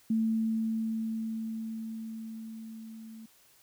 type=tone with level ramp; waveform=sine; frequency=222.8 Hz; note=A3; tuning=22 cents sharp; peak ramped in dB=-24 to -44 dBFS; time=0.1-3.26 s; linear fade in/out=5 ms; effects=white hiss -62 dBFS RMS until 3.62 s